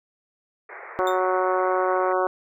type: band-pass noise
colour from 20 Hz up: white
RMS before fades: -40 dBFS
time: 0.69-2.13 s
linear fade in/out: 5 ms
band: 360 to 2200 Hz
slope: 96 dB/octave
type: harmonic tone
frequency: 185 Hz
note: F#3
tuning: in tune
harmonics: 2 / 3 / 4 / 5 / 6 / 7 / 8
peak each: -25 / -25 / -27 / -30 / -27 / -32 / -33 dBFS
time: 0.99-2.27 s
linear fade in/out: 0 ms
type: tone with exponential decay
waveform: 35% pulse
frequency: 3619 Hz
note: A7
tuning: 48 cents sharp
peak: -28 dBFS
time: 1.07-1.21 s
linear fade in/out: 2 ms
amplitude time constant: 29 ms
effects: none